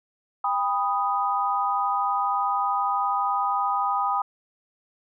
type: chord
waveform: sine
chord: G augmented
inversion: none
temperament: equal with one note detuned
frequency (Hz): 799.5 / 987.8 / 1244.5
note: G5 / B5 / D#6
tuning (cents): +34 / 0 / 0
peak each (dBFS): -26 / -27 / -25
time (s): 0.44-4.22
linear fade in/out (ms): 5
effects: none